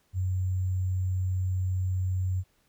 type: tone with sample-and-hold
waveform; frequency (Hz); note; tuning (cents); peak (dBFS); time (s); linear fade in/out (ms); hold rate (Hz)
sine; 92.5; F#2; 0; -25; 0.13-2.44; 50; 7350
effects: pink hiss -69 dBFS RMS until 2.68 s